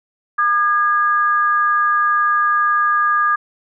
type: tone pair together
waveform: sine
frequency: 1210 / 1652 Hz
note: D#6 / G#6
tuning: -49 / -10 cents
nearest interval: perfect fourth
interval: 539 cents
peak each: -14 / -18 dBFS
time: 0.38-3.36 s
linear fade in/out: 10 ms
effects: none